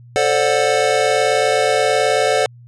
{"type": "chord", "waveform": "square", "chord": "D dominant seventh", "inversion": "second", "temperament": "just", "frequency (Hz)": [440.5, 528.6, 587.3, 734.2], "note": ["A4", "C5", "D5", "F#5"], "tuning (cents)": [2, 18, 0, -14], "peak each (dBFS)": -20, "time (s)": [0.16, 2.46], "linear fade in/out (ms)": 0, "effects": ["added 120 Hz sine -39 dBFS peak until 2.67 s", "resampled to 22050 Hz"]}